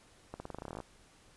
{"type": "accelerating click train", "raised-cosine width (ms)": 1, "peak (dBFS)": -27, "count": 15, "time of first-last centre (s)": [0.34, 0.803], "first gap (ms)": 60, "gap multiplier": 0.9, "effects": ["pink hiss -62 dBFS RMS until 1.36 s", "resampled to 24000 Hz"]}